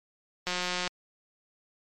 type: click train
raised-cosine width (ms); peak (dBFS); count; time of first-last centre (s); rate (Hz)
0.2; -13; 74; 0.47-0.876; 180
effects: MP3 64 kbps